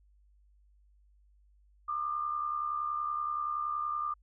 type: tone with amplitude modulation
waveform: sine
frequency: 1201 Hz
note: D6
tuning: 38 cents sharp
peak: -28 dBFS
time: 1.88-4.14 s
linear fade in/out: 10 ms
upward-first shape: sine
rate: 70.6 Hz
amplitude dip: 60%
effects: added 50 Hz sine -61 dBFS peak until 4.22 s